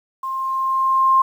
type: tone with level ramp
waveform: sine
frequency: 1059 Hz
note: C6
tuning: 21 cents sharp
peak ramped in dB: -23 to -10 dBFS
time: 0.23-1.22 s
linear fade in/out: 5 ms
effects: 8-bit